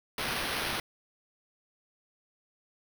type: noise with sample-and-hold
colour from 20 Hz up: white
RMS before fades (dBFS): -33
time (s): 0.18-0.8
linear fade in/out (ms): 2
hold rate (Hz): 7350
effects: none